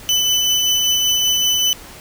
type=tone with tremolo; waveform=30% pulse; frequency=3004 Hz; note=F#7; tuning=26 cents sharp; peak=-10 dBFS; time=0.09-1.73 s; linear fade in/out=0 ms; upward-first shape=triangle; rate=5.2 Hz; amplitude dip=25%; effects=pink hiss -38 dBFS RMS until 2 s